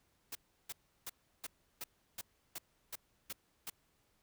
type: noise bursts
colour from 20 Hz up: white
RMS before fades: -43 dBFS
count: 10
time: 0.32-3.7 s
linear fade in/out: 5 ms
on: 32 ms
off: 340 ms
effects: pink hiss -75 dBFS RMS until 4.22 s